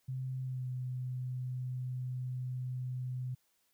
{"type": "tone with pitch glide", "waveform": "sine", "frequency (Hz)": [130, 126.88], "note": ["C3", "B2"], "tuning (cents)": [-11, 47], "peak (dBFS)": -35, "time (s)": [0.08, 3.35], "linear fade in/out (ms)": 10, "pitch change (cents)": -42, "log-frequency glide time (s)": [0.43, 0.68], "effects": ["white hiss -75 dBFS RMS until 3.73 s"]}